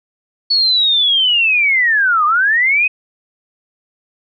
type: linear two-way sweep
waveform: sine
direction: down then up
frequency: 4435 to 1174.7 to 2554 Hz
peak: -10 dBFS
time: 0.5-2.88 s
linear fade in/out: 10 ms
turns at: 2.25 s
effects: none